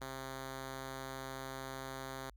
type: tone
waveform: 5% pulse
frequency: 133 Hz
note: C3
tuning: 29 cents sharp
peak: -31 dBFS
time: 0.01-2.3 s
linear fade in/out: 5 ms
effects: added 50 Hz sine -57 dBFS peak until 2.36 s